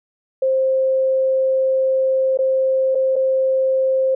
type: tone with dropouts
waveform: sine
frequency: 527 Hz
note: C5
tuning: 12 cents sharp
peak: -14 dBFS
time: 0.42-4.15 s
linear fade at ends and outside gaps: 5 ms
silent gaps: 2.374-2.388 / 2.949-2.953 / 3.158-3.162 s
effects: none